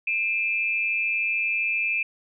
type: tone pair together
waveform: sine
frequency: 2392 / 2605 Hz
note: D7 / E7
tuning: +31 / -21 cents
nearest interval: minor second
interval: 148 cents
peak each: -25 dBFS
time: 0.07-2.03 s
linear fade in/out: 5 ms
effects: none